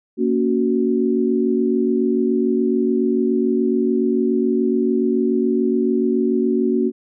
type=chord; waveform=sine; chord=F# major; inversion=first; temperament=equal with one note detuned; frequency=233.1 / 280.1 / 370 Hz; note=A#3 / C#4 / F#4; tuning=0 / +18 / 0 cents; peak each=-19 / -21 / -19 dBFS; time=0.17-6.92 s; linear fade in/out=50 ms; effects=none